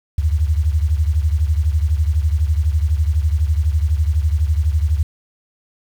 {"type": "beating tone pair", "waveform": "sine", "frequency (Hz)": [74, 86], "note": ["D2", "F2"], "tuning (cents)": [14, -26], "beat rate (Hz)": 12, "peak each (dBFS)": [-15, -19], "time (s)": [0.18, 5.03], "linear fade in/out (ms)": 5, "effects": ["7-bit"]}